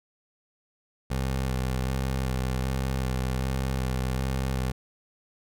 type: tone with vibrato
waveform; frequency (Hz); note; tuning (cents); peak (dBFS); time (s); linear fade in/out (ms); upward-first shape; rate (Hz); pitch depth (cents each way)
20% pulse; 65; C2; -11; -21; 1.1-4.72; 10; square; 1.3; 22
effects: none